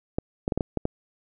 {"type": "clicks", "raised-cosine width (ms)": 2, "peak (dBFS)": -11, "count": 7, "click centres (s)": [0.185, 0.479, 0.522, 0.576, 0.608, 0.773, 0.854], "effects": []}